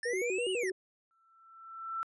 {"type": "linear two-way sweep", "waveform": "square", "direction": "up then down", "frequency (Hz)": [1760, 2960, 1760], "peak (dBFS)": -36, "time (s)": [0.03, 0.7], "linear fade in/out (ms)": 2, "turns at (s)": 0.51}
{"type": "tone with vibrato", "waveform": "sine", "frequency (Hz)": 425.1, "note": "G#4", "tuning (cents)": 40, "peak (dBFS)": -31, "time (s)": [0.05, 0.72], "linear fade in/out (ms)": 10, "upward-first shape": "square", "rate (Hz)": 6, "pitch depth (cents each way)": 220}
{"type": "tone with exponential growth", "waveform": "sine", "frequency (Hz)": 1336, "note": "E6", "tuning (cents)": 23, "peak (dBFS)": -31, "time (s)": [1.11, 2.03], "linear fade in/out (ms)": 0, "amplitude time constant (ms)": 200}
{"effects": ["resampled to 24000 Hz"]}